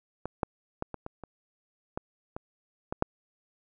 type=clicks; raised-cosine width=1 ms; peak=-19 / -12 / -17 / -22 / -23 / -27 / -18 / -22 / -18 / -9 dBFS; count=10; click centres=0.256 / 0.432 / 0.824 / 0.943 / 1.064 / 1.237 / 1.975 / 2.365 / 2.925 / 3.024 s; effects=none